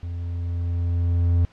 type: tone with level ramp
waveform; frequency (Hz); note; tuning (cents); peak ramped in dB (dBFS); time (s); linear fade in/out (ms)
triangle; 86.3; F2; -20; -26 to -13; 0.03-1.45; 0
effects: pink hiss -55 dBFS RMS until 1.52 s + low-pass 4000 Hz 12 dB/octave

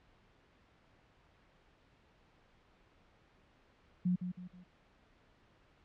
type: tone with echo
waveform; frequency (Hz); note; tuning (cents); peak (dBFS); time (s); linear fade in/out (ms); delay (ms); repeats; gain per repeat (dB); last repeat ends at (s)
sine; 180; F#3; -47; -28; 4.05-4.16; 10; 160; 3; -8; 4.64
effects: pink hiss -67 dBFS RMS until 5.84 s + low-pass 3000 Hz 12 dB/octave

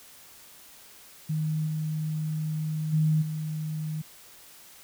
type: tone with level steps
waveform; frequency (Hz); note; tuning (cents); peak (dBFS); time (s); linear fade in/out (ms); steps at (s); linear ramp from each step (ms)
sine; 155.56; D#3; 0; -25 / -27 / -20 / -29; 1.29-4.02; 10; 1.66 / 2.92 / 3.21; 20
effects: white hiss -51 dBFS RMS until 4.83 s

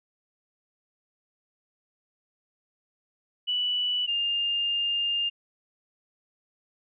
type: tone pair in turn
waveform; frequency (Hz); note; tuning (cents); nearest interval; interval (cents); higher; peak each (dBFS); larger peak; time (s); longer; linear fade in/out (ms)
sine; 2960 / 2810; F#7 / F7; 0 / +10; minor second; 90; first; -24; neither; 3.47-4.07 / 4.07-5.3; second; 20
effects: none

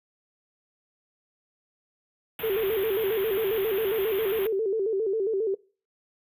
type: band-stop noise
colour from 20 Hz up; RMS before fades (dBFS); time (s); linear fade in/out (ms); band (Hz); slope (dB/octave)
white; -33; 2.39-4.47; 2; 3500 to 12000; 96
type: tone with vibrato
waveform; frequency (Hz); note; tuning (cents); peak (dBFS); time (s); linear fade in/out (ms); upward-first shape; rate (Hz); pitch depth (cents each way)
sine; 415.3; G#4; 0; -23; 2.43-5.55; 10; square; 7.4; 120
effects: noise-tail reverb RT60 0.4 s tail -23 dB re dry + resampled to 32000 Hz

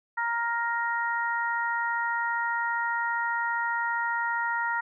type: harmonic tone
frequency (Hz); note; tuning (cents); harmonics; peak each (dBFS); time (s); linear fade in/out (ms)
467.5; A#4; +5; 2 / 3 / 4; -29 / -30 / -31; 0.17-4.81; 10
effects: none

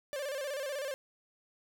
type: tone with vibrato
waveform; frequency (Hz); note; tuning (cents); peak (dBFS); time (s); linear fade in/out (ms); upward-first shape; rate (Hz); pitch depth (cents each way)
45% pulse; 558; C#5; +11; -35; 0.13-0.94; 0; square; 16; 84
effects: none

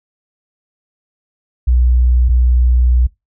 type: tone pair in turn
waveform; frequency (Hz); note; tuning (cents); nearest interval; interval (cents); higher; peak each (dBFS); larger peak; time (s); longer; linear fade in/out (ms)
sine; 61.4 / 61.4; B1 / B1; -9 / -9; unison; 0; neither; -8; neither; 1.67-2.29 / 2.29-3.07; second; 10
effects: noise-tail reverb RT60 0.2 s tail -22 dB re dry

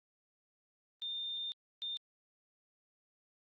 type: tone bursts at uneven times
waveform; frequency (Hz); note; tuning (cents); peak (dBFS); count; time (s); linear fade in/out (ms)
sine; 3616; A7; +47; -37; 2; 1.02-1.52 / 1.82-1.97; 0
effects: Opus 24 kbps

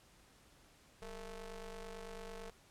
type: ring-modulated tone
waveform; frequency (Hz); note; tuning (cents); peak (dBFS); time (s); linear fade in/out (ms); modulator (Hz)
sawtooth; 216.5; A3; -28; -39; 1.02-2.5; 0; 241
effects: pink hiss -65 dBFS RMS until 2.7 s + low-pass 11000 Hz 12 dB/octave

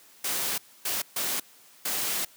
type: noise bursts at uneven times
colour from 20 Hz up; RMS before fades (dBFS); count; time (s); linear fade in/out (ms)
white; -29; 4; 0.24-0.58 / 0.85-1.02 / 1.16-1.4 / 1.85-2.25; 5
effects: white hiss -55 dBFS RMS until 2.36 s + high-pass 150 Hz 12 dB/octave

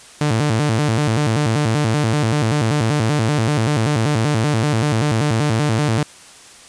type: tone with vibrato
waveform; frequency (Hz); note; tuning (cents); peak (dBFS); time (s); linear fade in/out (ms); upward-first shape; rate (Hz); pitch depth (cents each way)
sawtooth; 128.9; C3; -26; -11; 0.21-6.03; 2; square; 5.2; 250
effects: white hiss -42 dBFS RMS until 6.68 s + resampled to 22050 Hz

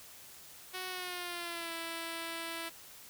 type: tone with pitch glide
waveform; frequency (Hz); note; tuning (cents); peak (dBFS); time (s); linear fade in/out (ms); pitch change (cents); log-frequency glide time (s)
5% pulse; 370 to 331.5; F#4 to E4; 0 to +10; -27; 0.73-2.7; 20; -190; 0.88-1.73
effects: white hiss -53 dBFS RMS until 3.09 s

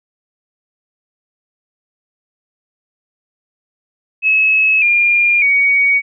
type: tone with pitch steps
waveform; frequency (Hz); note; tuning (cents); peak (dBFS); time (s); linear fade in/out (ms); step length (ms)
sine; 2580 / 2407 / 2246; E7 / D7 / C#7; -38 / +42 / +22; -9; 4.22-6.02; 50; 600
effects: none

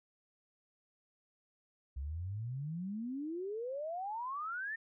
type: exponential sweep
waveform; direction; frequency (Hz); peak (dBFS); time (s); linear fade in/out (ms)
sine; up; 64.7 to 1837; -37; 1.96-4.76; 10
effects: none

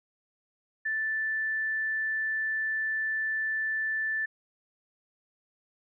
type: tone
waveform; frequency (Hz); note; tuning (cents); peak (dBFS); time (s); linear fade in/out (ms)
sine; 1760; A6; 0; -27; 0.85-4.26; 10
effects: none

